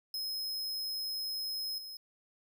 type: tone with level steps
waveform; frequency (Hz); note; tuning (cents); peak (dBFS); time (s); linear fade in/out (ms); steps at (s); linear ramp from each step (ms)
45% pulse; 5130; E8; -48; -35 / -43; 0.14-1.97; 2; 1.78; 2
effects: none